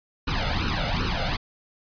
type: noise with flanger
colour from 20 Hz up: pink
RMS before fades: -25 dBFS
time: 0.27-1.37 s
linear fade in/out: 10 ms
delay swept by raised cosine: 0.72 to 1.44 ms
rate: 2.6 Hz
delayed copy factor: +0.85
effects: resampled to 11025 Hz